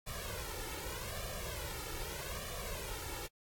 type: noise with flanger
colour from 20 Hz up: pink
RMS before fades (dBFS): -42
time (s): 0.06-3.28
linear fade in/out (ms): 20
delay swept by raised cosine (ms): 1.7 to 2.27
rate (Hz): 0.82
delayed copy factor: +0.95
effects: AAC 64 kbps